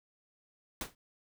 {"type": "noise with exponential decay", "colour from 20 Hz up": "pink", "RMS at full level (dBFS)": -33, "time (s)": [0.81, 0.95], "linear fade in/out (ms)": 2, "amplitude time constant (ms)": 29, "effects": []}